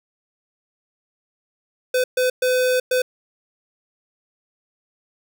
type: tone bursts at uneven times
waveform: square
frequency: 506 Hz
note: B4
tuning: 42 cents sharp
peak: -17 dBFS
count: 4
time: 1.94-2.04 / 2.17-2.3 / 2.42-2.8 / 2.91-3.02 s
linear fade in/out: 5 ms
effects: none